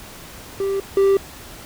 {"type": "tone pair in turn", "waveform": "triangle", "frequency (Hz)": [392, 392], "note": ["G4", "G4"], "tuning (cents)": [0, 0], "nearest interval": "unison", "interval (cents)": 0, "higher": "neither", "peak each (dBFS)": [-17, -10], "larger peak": "second", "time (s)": [[0.6, 0.8], [0.97, 1.17]], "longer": "neither", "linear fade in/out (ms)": 2, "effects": ["pink hiss -39 dBFS RMS until 1.65 s"]}